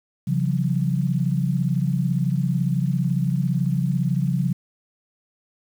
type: tone cluster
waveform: sine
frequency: 136 / 170.1 / 188 Hz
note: C#3 / F3 / F#3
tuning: -33 / -45 / +28 cents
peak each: -22 / -23 / -26 dBFS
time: 0.27-4.53 s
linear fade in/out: 10 ms
effects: 8-bit